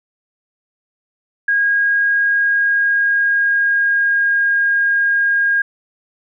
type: tone with pitch glide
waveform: sine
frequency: 1634 to 1623.7 Hz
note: G#6 to G#6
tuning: -29 to -40 cents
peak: -12 dBFS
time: 1.48-5.62 s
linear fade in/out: 5 ms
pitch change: -11 cents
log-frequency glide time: 2.14-4.51 s
effects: none